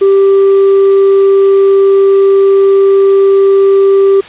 sine tone with tanh clipping, 392 Hz, G4, in tune, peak -4 dBFS, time 0.01-4.21 s, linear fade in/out 10 ms, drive 2 dB, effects white hiss -30 dBFS RMS until 4.28 s + resampled to 8000 Hz

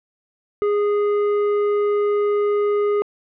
sine tone with tanh clipping, 412.6 Hz, G#4, 11 cents flat, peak -18 dBFS, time 0.62-3.02 s, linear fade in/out 0 ms, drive 11 dB, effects low-pass 2000 Hz 12 dB/octave

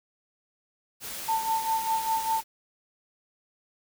white noise, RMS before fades -37 dBFS, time 1-2.44 s, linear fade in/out 50 ms
sine tone with tremolo, 894 Hz, A5, 27 cents sharp, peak -22 dBFS, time 1.28-2.41 s, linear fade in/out 10 ms, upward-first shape sine, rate 5 Hz, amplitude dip 65%
effects none

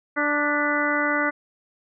harmonic tone with a mistuned harmonic, 294.1 Hz, D4, 3 cents sharp, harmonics 1 / 2 / 3 / 4 / 5 / 6 / 7, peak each -27 / -28 / -32 / -28 / -25 / -32 / -27 dBFS, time 0.16-1.31 s, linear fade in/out 20 ms, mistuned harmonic 7, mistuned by -53 cents, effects none

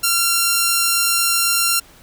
5% pulse tone, 1374 Hz, F6, 29 cents flat, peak -3 dBFS, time 0.03-1.8 s, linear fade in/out 10 ms, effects pink hiss -47 dBFS RMS until 2.02 s

